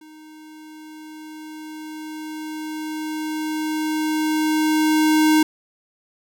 square tone with level ramp, 310.2 Hz, D#4, 5 cents flat, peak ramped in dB -43 to -13 dBFS, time 0.01-5.43 s, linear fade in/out 5 ms, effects none

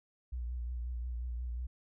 sine tone with vibrato, 60.4 Hz, B1, 38 cents flat, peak -35 dBFS, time 0.32-1.67 s, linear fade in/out 10 ms, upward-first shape triangle, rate 5.6 Hz, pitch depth 62 cents each way, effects none

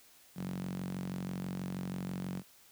sawtooth tone with high-pass filter, 46.2 Hz, F#1, 2 cents flat, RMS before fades -39 dBFS, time 0.35-2.43 s, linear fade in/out 50 ms, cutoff 170 Hz, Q 6.3, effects white hiss -61 dBFS RMS until 2.71 s

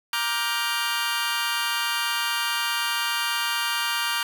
20% pulse chord, G minor seventh, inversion first, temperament just, 940.8 / 1176 / 1411.2 / 1568 Hz, Bb5 / D6 / F6 / G6, +16 / +2 / +18 / 0 cents, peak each -25 dBFS, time 0.13-4.23 s, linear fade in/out 2 ms, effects none

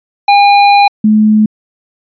square / sine tone pair in turn, 810 / 214.5 Hz, G#5 / A3, -43 / -44 cents, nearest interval octave + major seventh, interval 2301 cents, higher first, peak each -4 dBFS, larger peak neither, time 0.28-0.88 / 1.04-1.46 s, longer first, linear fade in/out 5 ms, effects resampled to 11025 Hz

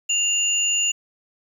sine tone pair together, 2794 / 6960 Hz, F7 / A8, 0 / -20 cents, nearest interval octave + major third, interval 1580 cents, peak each -21 dBFS, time 0.09-0.92 s, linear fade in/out 10 ms, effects 8-bit

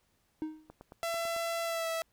triangle tone with exponential decay, 311.6 Hz, D#4, 3 cents sharp, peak -28 dBFS, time 0.42-0.72 s, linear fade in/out 0 ms, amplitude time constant 64 ms
click train, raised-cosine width 1 ms, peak -34 dBFS, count 7, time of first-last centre 0.7-1.364 s, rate 9.04 Hz
sawtooth tone with pitch glide, 671 to 655.7 Hz, E5 to E5, +31 to -9 cents, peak -28 dBFS, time 1.03-2.02 s, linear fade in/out 0 ms, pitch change -40 cents, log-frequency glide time 1.64-1.88 s
effects pink hiss -73 dBFS RMS until 2.12 s

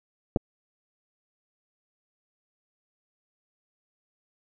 clicks, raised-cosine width 2 ms, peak -8 / -23 dBFS, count 2, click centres 0.362 / 0.371 s, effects none

